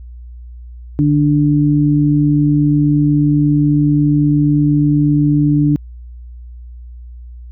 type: tone pair together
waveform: sine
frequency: 148.09 / 293.7 Hz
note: D3 / D4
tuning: +15 / 0 cents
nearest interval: octave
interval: 1185 cents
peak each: -12 dBFS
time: 0.99-5.76 s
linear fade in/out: 0 ms
effects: added 60 Hz sine -30 dBFS peak until 7.51 s